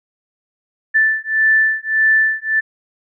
sine beating tone pair, 1760 / 1761.7 Hz, A6 / A6, 0 / +2 cents, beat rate 1.7 Hz, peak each -15 dBFS, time 0.94-2.61 s, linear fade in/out 20 ms, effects none

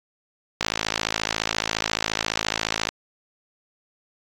click train, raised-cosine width 0.2 ms, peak -4 dBFS, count 125, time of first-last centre 0.61-2.889 s, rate 54.4 Hz, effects AAC 48 kbps

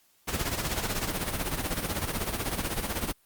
pink noise with tremolo, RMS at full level -28 dBFS, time 0.27-3.13 s, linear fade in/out 20 ms, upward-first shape sine, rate 16 Hz, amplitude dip 65%, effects white hiss -65 dBFS RMS until 3.25 s + Opus 48 kbps

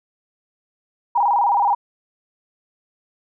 sine tone with vibrato, 878 Hz, A5, 4 cents flat, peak -14 dBFS, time 1.15-1.75 s, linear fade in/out 10 ms, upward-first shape square, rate 19 Hz, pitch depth 140 cents each way, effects none

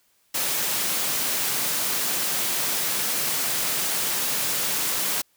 white high-pass noise, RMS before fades -25 dBFS, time 0.34-5.22 s, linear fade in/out 10 ms, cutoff 110 Hz, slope 48 dB/octave, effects white hiss -65 dBFS RMS until 5.36 s

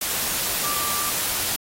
sine tone in noise, 1174.7 Hz, D6, in tune, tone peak -30 dBFS, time 0.64-1.1 s, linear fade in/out 5 ms, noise white, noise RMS -25 dBFS, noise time 0.01-1.56 s, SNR -8 dB, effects AAC 48 kbps

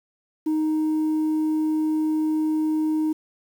sine tone, 311.1 Hz, D#4, in tune, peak -17 dBFS, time 0.46-3.13 s, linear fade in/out 10 ms, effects tanh soft clip ceiling -19 dBFS + 8-bit

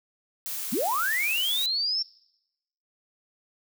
blue noise, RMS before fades -33 dBFS, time 0.46-1.66 s, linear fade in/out 0 ms
sine linear sweep, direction up, 174.61 to 5470 Hz, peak -24 dBFS, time 0.72-2.03 s, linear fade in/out 10 ms
effects noise-tail reverb RT60 0.9 s tail -24 dB re dry

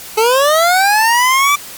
25% pulse linear sweep, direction up, 425.2 to 1174.7 Hz, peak -5 dBFS, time 0.17-1.56 s, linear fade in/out 10 ms, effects white hiss -31 dBFS RMS until 1.77 s + MP3 96 kbps

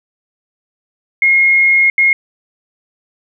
sine tone bursts at uneven times, 2150 Hz, C7, 47 cents sharp, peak -7 dBFS, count 2, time 1.22-1.9 / 1.98-2.13 s, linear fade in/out 2 ms, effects none

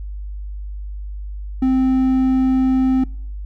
triangle tone, 260.6 Hz, C4, 7 cents flat, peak -11 dBFS, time 1.62-3.04 s, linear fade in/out 5 ms, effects noise-tail reverb RT60 0.6 s tail -25 dB re dry + added 50 Hz sine -26 dBFS peak until 3.45 s

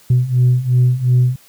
sine beating tone pair, 123.3 / 126.1 Hz, B2 / B2, -2 / +36 cents, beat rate 2.8 Hz, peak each -14 / -11 dBFS, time 0.1-1.36 s, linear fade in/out 5 ms, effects tanh soft clip ceiling -6 dBFS + white hiss -48 dBFS RMS until 1.48 s

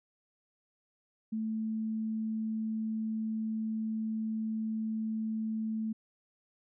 sine tone, 220 Hz, A3, in tune, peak -31 dBFS, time 1.32-5.93 s, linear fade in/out 10 ms, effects none

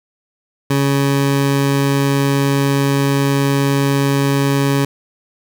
20% pulse tone, 139.2 Hz, C#3, 8 cents sharp, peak -8 dBFS, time 0.7-4.85 s, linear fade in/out 5 ms, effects 8-bit

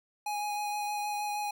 square tone with vibrato, 830.6 Hz, G#5, in tune, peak -32 dBFS, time 0.26-1.51 s, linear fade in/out 5 ms, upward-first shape triangle, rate 6.4 Hz, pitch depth 16 cents each way, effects none

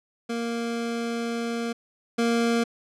25% pulse tone pair in turn, 233.1 / 233.1 Hz, A#3 / A#3, 0 / 0 cents, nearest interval unison, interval 0 cents, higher neither, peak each -23 / -17 dBFS, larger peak second, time 0.29-1.73 / 2.18-2.64 s, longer first, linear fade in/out 10 ms, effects low-pass 8000 Hz 12 dB/octave

